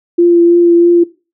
sine tone with vibrato, 344 Hz, F4, 26 cents flat, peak -4 dBFS, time 0.18-1.04 s, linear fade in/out 10 ms, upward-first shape triangle, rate 3.1 Hz, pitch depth 17 cents each way, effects noise-tail reverb RT60 0.3 s tail -18 dB re dry

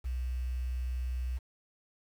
sine tone with quantisation, 62.5 Hz, B1, 21 cents sharp, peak -31 dBFS, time 0.04-1.39 s, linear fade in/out 20 ms, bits 9, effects none

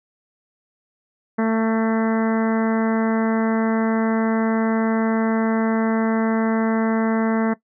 harmonic tone, 223.3 Hz, A3, 26 cents sharp, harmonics 1 / 2 / 3 / 4 / 5 / 6 / 7 / 8 / 9, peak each -18 / -24 / -28 / -30 / -32 / -34 / -35 / -36 / -37 dBFS, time 1.38-7.54 s, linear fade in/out 10 ms, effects noise-tail reverb RT60 0.1 s tail -18 dB re dry

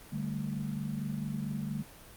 sine chord, D suspended fourth, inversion none, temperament just, 146.83 / 195.78 / 220.2 Hz, D3 / G3 / A3, 0 / -2 / +2 cents, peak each -36 / -37 / -37 dBFS, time 0.12-1.83 s, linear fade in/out 10 ms, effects pink hiss -52 dBFS RMS until 2.16 s + Opus 32 kbps

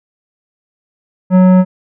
sine tone with tanh clipping, 184.6 Hz, F#3, 4 cents flat, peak -6 dBFS, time 1.3-1.65 s, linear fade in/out 50 ms, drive 13 dB, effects none

